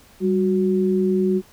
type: tone pair together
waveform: sine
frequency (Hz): 195 / 368.5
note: G3 / F#4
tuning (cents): -9 / -7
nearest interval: major seventh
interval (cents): 1102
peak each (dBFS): -19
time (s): 0.2-1.42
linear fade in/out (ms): 50
effects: pink hiss -51 dBFS RMS until 1.52 s